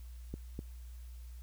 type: clicks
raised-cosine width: 3 ms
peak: -27 dBFS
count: 2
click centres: 0.34 / 0.591 s
effects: added 60 Hz sine -45 dBFS peak until 1.42 s + white hiss -65 dBFS RMS until 1.42 s